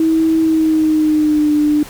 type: tone with pitch glide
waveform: sine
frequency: 321.8 to 298.5 Hz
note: E4 to D4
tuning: -42 to +28 cents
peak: -10 dBFS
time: 0-1.83 s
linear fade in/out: 2 ms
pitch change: -130 cents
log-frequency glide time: 0.4-1.53 s
effects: pink hiss -35 dBFS RMS until 1.89 s